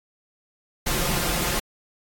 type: noise with comb filter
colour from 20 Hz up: pink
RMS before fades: -24 dBFS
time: 0.86-1.6 s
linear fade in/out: 10 ms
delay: 5.7 ms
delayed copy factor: +0.6
effects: AAC 64 kbps